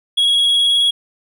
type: tone with vibrato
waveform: triangle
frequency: 3322 Hz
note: G#7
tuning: in tune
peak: -10 dBFS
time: 0.17-0.91 s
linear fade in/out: 10 ms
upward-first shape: sine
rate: 19 Hz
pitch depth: 17 cents each way
effects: none